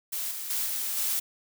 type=noise with level steps; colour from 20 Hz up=blue; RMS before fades=-32 / -36 / -29 / -31 / -28 dBFS; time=0.12-1.2 s; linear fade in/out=10 ms; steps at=0.31 / 0.5 / 0.66 / 0.97 s; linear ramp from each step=2 ms; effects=none